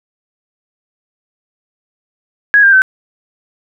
sine tone with pitch steps, 1661.2 / 1595.4 / 1532.2 Hz, G#6 / G6 / G6, 0 / +30 / -40 cents, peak -4 dBFS, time 2.54-2.819 s, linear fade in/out 0 ms, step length 93 ms, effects none

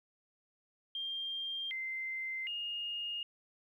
sine tone with pitch steps, 3193 / 2078 / 2845 Hz, G7 / C7 / F7, +31 / -12 / +31 cents, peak -36 dBFS, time 0.95-3.23 s, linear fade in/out 2 ms, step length 760 ms, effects 12-bit

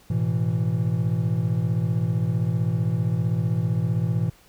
triangle chord, A suspended second, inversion none, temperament equal with one note detuned, 107.99 / 123.47 / 164.81 Hz, A2 / B2 / E3, -32 / 0 / 0 cents, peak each -23 dBFS, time 0.1-4.3 s, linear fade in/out 5 ms, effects pink hiss -55 dBFS RMS until 4.48 s

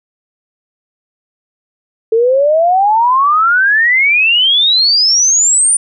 sine exponential sweep, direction up, 439.5 to 9397 Hz, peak -7 dBFS, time 2.12-5.77 s, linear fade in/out 5 ms, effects none

